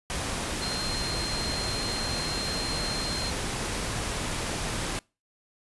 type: tone in noise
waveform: sine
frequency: 4186 Hz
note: C8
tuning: in tune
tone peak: -32 dBFS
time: 0.62-3.3 s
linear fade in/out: 0 ms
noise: pink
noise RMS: -31 dBFS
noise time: 0.1-4.99 s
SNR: -4 dB
effects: noise-tail reverb RT60 0.3 s tail -26 dB re dry + resampled to 24000 Hz